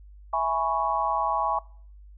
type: chord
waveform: sine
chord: C# minor seventh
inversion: first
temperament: equal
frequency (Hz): 659.3 / 830.6 / 987.8 / 1108.7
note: E5 / G#5 / B5 / C#6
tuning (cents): 0 / 0 / 0 / 0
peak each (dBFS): -30 / -27 / -29 / -27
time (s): 0.33-1.59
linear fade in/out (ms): 5
effects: noise-tail reverb RT60 0.5 s tail -23 dB re dry + added 50 Hz sine -45 dBFS peak until 2.17 s